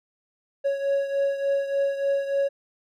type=beating tone pair; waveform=triangle; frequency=554.4 / 557.8 Hz; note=C#5 / C#5; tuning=0 / +11 cents; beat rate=3.4 Hz; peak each=-21 / -27 dBFS; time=0.64-2.49 s; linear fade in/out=20 ms; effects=none